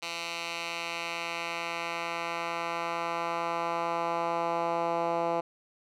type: tone with band-pass filter sweep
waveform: 10% pulse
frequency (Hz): 168.9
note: E3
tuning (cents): +42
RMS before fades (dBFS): -32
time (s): 0.02-5.41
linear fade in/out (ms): 10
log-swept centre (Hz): 3400 to 700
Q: 1.2
effects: none